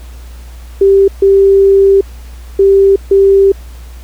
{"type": "tone bursts at uneven times", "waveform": "sine", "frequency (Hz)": 392, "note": "G4", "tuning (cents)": 0, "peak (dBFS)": -3, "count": 4, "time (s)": [[0.81, 1.08], [1.22, 2.01], [2.59, 2.96], [3.11, 3.52]], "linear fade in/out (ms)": 5, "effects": ["added 60 Hz sine -27 dBFS peak until 4.03 s", "pink hiss -41 dBFS RMS until 4.03 s"]}